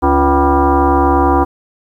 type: tone with frequency modulation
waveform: sine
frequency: 349.2 Hz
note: F4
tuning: in tune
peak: -8 dBFS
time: 0.02-1.45 s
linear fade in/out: 20 ms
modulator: 210 Hz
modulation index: 3.7
effects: 8-bit